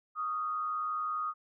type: tone with frequency modulation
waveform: sine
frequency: 1242 Hz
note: D#6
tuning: 3 cents flat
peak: -31 dBFS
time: 0.15-1.34 s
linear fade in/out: 50 ms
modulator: 111 Hz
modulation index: 0.47
effects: none